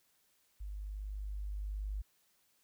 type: tone with level ramp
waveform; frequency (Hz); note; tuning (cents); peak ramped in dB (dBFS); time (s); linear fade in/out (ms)
sine; 50.6; G#1; -44; -40 to -35; 0.6-2.02; 10
effects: white hiss -73 dBFS RMS until 2.63 s